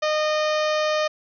harmonic tone, 613 Hz, D#5, 26 cents flat, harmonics 1 / 2 / 3 / 4 / 5 / 6 / 7 / 8 / 9 / 10, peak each -21 / -27 / -31 / -33 / -35 / -37 / -38 / -39 / -40 / -41 dBFS, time 0.02-1.08 s, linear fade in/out 10 ms, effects none

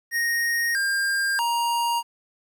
square tone with pitch steps, 1864 / 1602 / 941 Hz, A#6 / G6 / A#5, -1 / +37 / +16 cents, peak -22 dBFS, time 0.11-2.03 s, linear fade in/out 50 ms, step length 640 ms, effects 10-bit

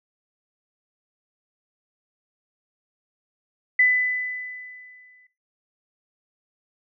sine tone with exponential decay, 2000 Hz, B6, 21 cents sharp, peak -13 dBFS, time 3.79-5.27 s, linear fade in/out 5 ms, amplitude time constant 320 ms, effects noise-tail reverb RT60 0.3 s tail -18 dB re dry

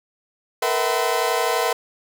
35% pulse tone cluster, 455 / 486.7 / 653 / 756 / 1023 Hz, A#4 / B4 / E5 / F#5 / C6, -42 / -25 / -17 / +37 / -39 cents, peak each -24 dBFS, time 0.62-1.73 s, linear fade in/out 5 ms, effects none

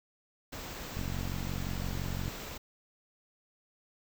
pink band-stop noise, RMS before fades -42 dBFS, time 0.52-2.58 s, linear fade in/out 10 ms, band 8300 to 12000 Hz, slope 96 dB/octave
click train, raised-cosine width 5 ms, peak -25 dBFS, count 61, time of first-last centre 0.97-2.28 s, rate 45.8 Hz
effects none

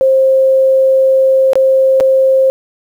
sine tone with dropouts, 530 Hz, C5, 22 cents sharp, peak -6 dBFS, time 0.01-2.5 s, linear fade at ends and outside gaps 0 ms, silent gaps 1.533-1.555 / 2.001-2.007 s, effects 7-bit

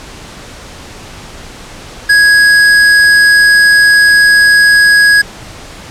square tone, 1661.2 Hz, G#6, in tune, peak -4 dBFS, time 2.09-5.22 s, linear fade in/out 10 ms, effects pink hiss -30 dBFS RMS until 5.9 s + low-pass 8000 Hz 12 dB/octave

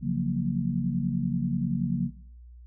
sine chord, Gb major seventh, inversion second, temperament equal, 138.59 / 174.61 / 185 / 233.1 Hz, Db3 / F3 / Gb3 / Bb3, 0 / 0 / 0 / 0 cents, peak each -30 dBFS, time 0.01-2.11 s, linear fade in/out 50 ms, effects noise-tail reverb RT60 0.6 s tail -20 dB re dry + added 60 Hz sine -45 dBFS peak until 2.66 s

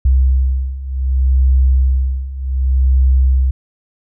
sine beating tone pair, 64.8 / 65.46 Hz, C2 / C2, -16 / +1 cents, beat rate 0.66 Hz, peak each -15 / -12 dBFS, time 0.05-3.51 s, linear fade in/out 5 ms, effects none

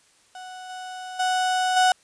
35% pulse tone with level steps, 740 Hz, F#5, in tune, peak -35 / -32 / -19 / -14 dBFS, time 0.35-1.92 s, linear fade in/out 2 ms, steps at 0.69 / 1.19 / 1.76 s, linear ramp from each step 10 ms, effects white hiss -59 dBFS RMS until 2.03 s + resampled to 22050 Hz

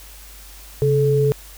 sine tone pair together, 136.3 / 432.7 Hz, C#3 / A4, -29 / -29 cents, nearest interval octave + minor sixth, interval 2000 cents, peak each -17 / -16 dBFS, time 0.82-1.32 s, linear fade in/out 0 ms, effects added 50 Hz sine -41 dBFS peak until 1.57 s + white hiss -43 dBFS RMS until 1.57 s

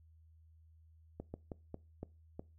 slowing click train, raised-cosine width 2 ms, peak -29 dBFS, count 6, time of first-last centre 1.2-2.395 s, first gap 140 ms, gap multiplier 1.27, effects noise-tail reverb RT60 0.3 s tail -22 dB re dry + added 80 Hz sine -60 dBFS peak until 2.58 s

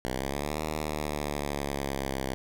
5% pulse linear two-way sweep, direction up then down, 62.4 to 77.78 to 65.8 Hz, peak -19 dBFS, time 0.05-2.34 s, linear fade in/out 0 ms, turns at 0.62 s, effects none

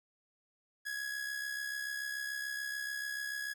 45% pulse tone with amplitude modulation, 1673 Hz, G#6, 12 cents sharp, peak -34 dBFS, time 0.85-3.54 s, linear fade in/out 20 ms, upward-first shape sine, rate 66.9 Hz, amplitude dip 55%, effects none

